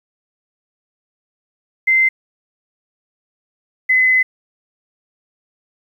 sine tone pair in turn, 2075 / 2029 Hz, C7 / B6, -15 / +46 cents, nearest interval unison, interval 39 cents, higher first, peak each -10 dBFS, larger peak neither, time 1.87-2.09 / 3.89-4.23 s, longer second, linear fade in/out 10 ms, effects 8-bit

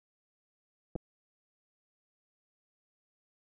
clicks, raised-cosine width 2 ms, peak -24 dBFS, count 2, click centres 0.955 / 0.961 s, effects none

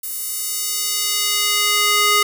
square tone with high-pass filter sweep, 414.6 Hz, G#4, 3 cents flat, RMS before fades -19 dBFS, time 0.03-2.23 s, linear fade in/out 5 ms, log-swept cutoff 12000 to 1200 Hz, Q 0.79, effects 7-bit

